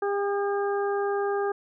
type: harmonic tone with a mistuned harmonic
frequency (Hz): 402.2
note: G4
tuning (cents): +44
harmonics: 1 / 2 / 3 / 4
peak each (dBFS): -25 / -31 / -35 / -37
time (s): 0.02-1.52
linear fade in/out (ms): 5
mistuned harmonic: 3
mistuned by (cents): +16
effects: none